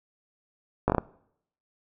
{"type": "slowing click train", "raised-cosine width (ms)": 1, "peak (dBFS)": -8, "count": 5, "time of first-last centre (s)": [0.88, 0.982], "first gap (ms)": 18, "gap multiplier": 1.24, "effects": ["noise-tail reverb RT60 0.7 s tail -22 dB re dry"]}